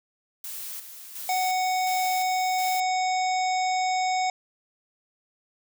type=noise with tremolo; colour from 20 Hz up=blue; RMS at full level=-36 dBFS; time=0.44-2.8 s; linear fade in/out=2 ms; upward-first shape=square; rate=1.4 Hz; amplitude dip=55%
type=harmonic tone; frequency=743 Hz; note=F#5; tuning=7 cents sharp; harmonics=1 / 3 / 5 / 7 / 9 / 10; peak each=-23 / -32 / -39 / -37 / -42 / -40 dBFS; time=1.29-4.3 s; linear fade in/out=2 ms
effects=none